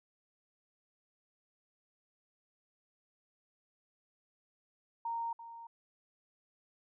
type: tone with echo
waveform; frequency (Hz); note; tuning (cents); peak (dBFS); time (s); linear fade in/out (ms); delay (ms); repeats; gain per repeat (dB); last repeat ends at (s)
sine; 926; A#5; -12; -34; 5.05-5.33; 5; 340; 1; -12; 5.67
effects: none